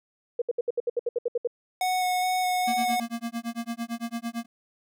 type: tone bursts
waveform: sine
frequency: 478.8 Hz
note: A#4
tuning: 46 cents sharp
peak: -22 dBFS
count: 12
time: 0.39-1.474 s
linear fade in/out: 5 ms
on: 28 ms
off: 68 ms
type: tone with vibrato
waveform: square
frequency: 734 Hz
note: F#5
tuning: 14 cents flat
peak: -24 dBFS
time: 1.81-3 s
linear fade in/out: 2 ms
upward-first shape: square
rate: 2.4 Hz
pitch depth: 9 cents each way
type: tone with tremolo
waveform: square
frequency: 233.1 Hz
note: A#3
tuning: in tune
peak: -28 dBFS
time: 2.67-4.46 s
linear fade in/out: 10 ms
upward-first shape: sine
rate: 8.9 Hz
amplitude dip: 100%
effects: none